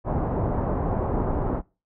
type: low-pass noise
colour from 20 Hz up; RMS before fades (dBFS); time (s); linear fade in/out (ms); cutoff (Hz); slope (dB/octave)
pink; -25; 0.04-1.62; 50; 980; 24
effects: noise-tail reverb RT60 0.3 s tail -23 dB re dry